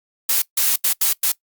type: noise bursts at uneven times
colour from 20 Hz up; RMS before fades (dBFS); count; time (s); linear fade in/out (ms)
blue; -17; 5; 0.29-0.42 / 0.57-0.76 / 0.84-0.93 / 1.01-1.13 / 1.23-1.32; 5
effects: noise-tail reverb RT60 0.1 s tail -21 dB re dry + Opus 48 kbps